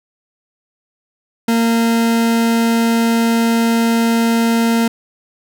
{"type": "tone", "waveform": "40% pulse", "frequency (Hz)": 230, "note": "A#3", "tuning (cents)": -23, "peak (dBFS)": -11, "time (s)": [1.48, 4.88], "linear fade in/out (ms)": 5, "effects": []}